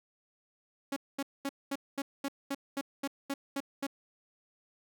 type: tone bursts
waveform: sawtooth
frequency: 277.2 Hz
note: C#4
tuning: in tune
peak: -28 dBFS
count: 12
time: 0.92-3.868 s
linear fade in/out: 5 ms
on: 44 ms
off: 220 ms
effects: none